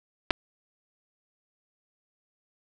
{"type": "clicks", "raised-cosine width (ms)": 0.3, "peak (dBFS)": -7, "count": 2, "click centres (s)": [0.306, 0.309], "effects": []}